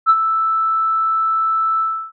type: tone with ADSR envelope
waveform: sine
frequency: 1318.5 Hz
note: E6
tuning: in tune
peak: -5 dBFS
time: 0.06-2.12 s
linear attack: 38 ms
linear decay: 49 ms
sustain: -9 dB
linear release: 320 ms
effects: tanh soft clip ceiling -2 dBFS